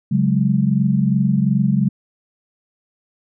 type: chord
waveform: sine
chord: C# suspended fourth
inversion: none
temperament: equal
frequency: 138.59 / 185 / 207.7 Hz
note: C#3 / F#3 / G#3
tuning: 0 / 0 / 0 cents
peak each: -18 dBFS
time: 0.11-1.89 s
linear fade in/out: 10 ms
effects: none